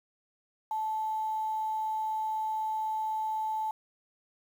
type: tone with quantisation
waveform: sine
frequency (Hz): 872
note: A5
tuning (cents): -16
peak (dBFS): -29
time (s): 0.71-3.71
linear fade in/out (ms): 2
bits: 9
effects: none